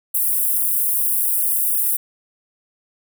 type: high-pass noise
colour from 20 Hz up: white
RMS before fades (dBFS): -19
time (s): 0.14-1.97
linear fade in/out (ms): 10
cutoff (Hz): 9300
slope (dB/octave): 48
effects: none